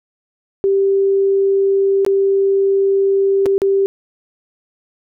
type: tone with dropouts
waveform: sine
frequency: 392 Hz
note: G4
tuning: in tune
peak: -11 dBFS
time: 0.64-3.86 s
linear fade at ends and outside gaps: 0 ms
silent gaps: 2.049-2.064 / 3.458-3.463 / 3.58-3.618 s
effects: none